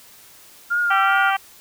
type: tone with vibrato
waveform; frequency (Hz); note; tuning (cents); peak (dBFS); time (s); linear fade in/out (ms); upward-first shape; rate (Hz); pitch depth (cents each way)
sine; 1396.9; F6; 0; -17; 0.7-1.31; 20; triangle; 2.5; 53
type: harmonic tone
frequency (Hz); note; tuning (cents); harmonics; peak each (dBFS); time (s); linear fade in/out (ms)
389.6; G4; -11; 2 / 3 / 4 / 5 / 6 / 7 / 8; -20 / -24 / -26 / -28 / -30 / -31 / -32; 0.9-1.37; 10
effects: white hiss -47 dBFS RMS until 1.6 s